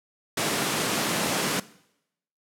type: high-pass noise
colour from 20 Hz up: pink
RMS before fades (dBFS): -26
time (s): 0.37-1.6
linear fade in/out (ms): 5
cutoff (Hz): 150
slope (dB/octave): 24
effects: noise-tail reverb RT60 0.8 s tail -20 dB re dry + low-pass 12000 Hz 12 dB/octave